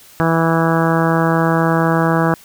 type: harmonic tone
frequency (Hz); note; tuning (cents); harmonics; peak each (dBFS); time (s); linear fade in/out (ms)
164.2; E3; -6; 1 / 2 / 3 / 4 / 5 / 6 / 7 / 8 / 9 / 10; -16 / -19 / -21 / -22 / -23 / -24 / -24 / -25 / -26 / -26; 0.2-2.34; 0
effects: white hiss -44 dBFS RMS until 2.44 s